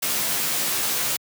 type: noise with comb filter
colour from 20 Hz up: white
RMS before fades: -24 dBFS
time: 0.02-1.17 s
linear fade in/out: 10 ms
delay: 14 ms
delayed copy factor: +0.8
effects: high-pass 100 Hz 12 dB/octave